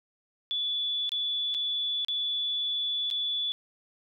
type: tone with dropouts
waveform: sine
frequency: 3447 Hz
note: A7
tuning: 36 cents flat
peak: -27 dBFS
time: 0.51-3.52 s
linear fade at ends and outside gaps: 0 ms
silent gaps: 1.093-1.119 / 1.542-1.547 / 2.048-2.084 / 3.102-3.111 s
effects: none